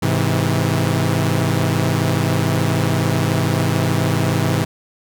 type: chord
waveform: sawtooth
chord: Ab augmented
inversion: none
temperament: equal with one note detuned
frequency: 103.83 / 130.81 / 162.36 Hz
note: Ab2 / C3 / E3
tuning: 0 / 0 / -26 cents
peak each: -16 dBFS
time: 0.02-4.65 s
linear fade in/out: 10 ms
effects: none